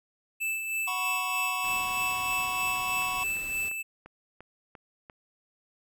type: tone with tremolo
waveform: square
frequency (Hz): 2637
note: E7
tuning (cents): 0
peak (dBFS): -28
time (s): 0.4-3.83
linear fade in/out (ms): 20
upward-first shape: sine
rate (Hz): 3.2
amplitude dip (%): 45
type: chord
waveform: square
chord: F# suspended fourth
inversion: none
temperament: equal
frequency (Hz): 740 / 987.8 / 1108.7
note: F#5 / B5 / C#6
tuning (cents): 0 / 0 / 0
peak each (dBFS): -38 / -37 / -34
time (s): 0.87-3.24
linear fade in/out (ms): 10
type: noise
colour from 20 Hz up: pink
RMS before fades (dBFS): -46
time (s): 1.64-3.69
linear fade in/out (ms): 5
type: click train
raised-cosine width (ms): 0.5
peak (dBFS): -31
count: 9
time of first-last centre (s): 2.33-5.098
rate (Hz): 2.89
effects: none